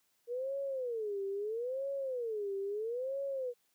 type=tone with vibrato; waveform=sine; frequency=466.2 Hz; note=A#4; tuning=in tune; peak=-34 dBFS; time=0.27-3.54 s; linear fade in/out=50 ms; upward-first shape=sine; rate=0.76 Hz; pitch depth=300 cents each way; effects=white hiss -75 dBFS RMS until 3.74 s + high-pass 80 Hz 12 dB/octave